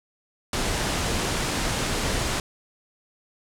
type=low-pass noise; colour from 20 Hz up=pink; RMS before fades=-26 dBFS; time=0.53-2.4 s; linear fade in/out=2 ms; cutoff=9600 Hz; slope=24 dB/octave; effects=none